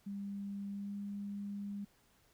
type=tone with pitch glide; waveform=sine; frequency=200 to 202 Hz; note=G3 to G#3; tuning=+35 to -48 cents; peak=-39 dBFS; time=0.06-1.85 s; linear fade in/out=10 ms; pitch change=+17 cents; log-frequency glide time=0.7-0.95 s; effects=pink hiss -70 dBFS RMS until 2.33 s